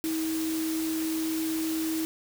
sine tone in noise, 320 Hz, D#4, 49 cents sharp, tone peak -27 dBFS, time 0.04-2.05 s, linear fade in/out 0 ms, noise white, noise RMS -37 dBFS, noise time 0.04-2.05 s, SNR +7 dB, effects none

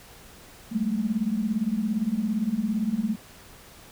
sine tone cluster, 187.6 / 207.3 / 224.8 Hz, F#3 / G#3 / A3, +24 / -3 / +37 cents, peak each -34 / -27 / -26 dBFS, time 0.71-3.16 s, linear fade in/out 20 ms, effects pink hiss -49 dBFS RMS until 3.91 s

